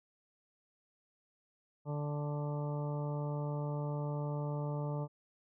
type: harmonic tone with a mistuned harmonic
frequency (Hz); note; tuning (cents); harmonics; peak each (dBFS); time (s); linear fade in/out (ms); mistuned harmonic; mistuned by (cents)
146.83; D3; 0; 1 / 2 / 3 / 4 / 5 / 6 / 7 / 8; -35 / -46 / -45 / -44 / -56 / -47 / -56 / -53; 1.85-5.08; 50; 7; +22
effects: none